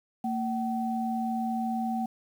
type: tone pair together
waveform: sine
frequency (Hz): 228.6 / 760.1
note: A#3 / F#5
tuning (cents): -34 / +46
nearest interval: octave + major sixth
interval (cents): 2080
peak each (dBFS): -29 / -31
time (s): 0.24-2.06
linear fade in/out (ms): 5
effects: 9-bit